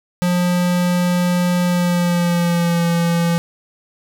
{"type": "tone with pitch glide", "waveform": "square", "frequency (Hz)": [177.6, 169.97], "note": ["F3", "F3"], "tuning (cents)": [29, -47], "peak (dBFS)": -15, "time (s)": [0.22, 3.38], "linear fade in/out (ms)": 0, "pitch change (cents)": -76, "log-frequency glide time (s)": [1.64, 2.86], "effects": []}